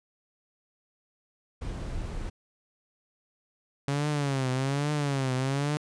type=noise; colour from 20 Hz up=brown; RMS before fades=-34 dBFS; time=1.61-2.3 s; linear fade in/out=10 ms
type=tone with vibrato; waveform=sawtooth; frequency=138.59 Hz; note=C#3; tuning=in tune; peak=-22 dBFS; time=3.88-5.77 s; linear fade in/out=0 ms; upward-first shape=triangle; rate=1.2 Hz; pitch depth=150 cents each way
effects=resampled to 22050 Hz